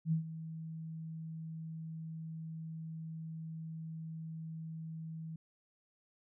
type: tone with ADSR envelope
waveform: sine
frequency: 161 Hz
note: E3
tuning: 41 cents flat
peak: -27 dBFS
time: 0.05-5.36 s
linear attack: 69 ms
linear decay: 110 ms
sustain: -14 dB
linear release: 4 ms
effects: none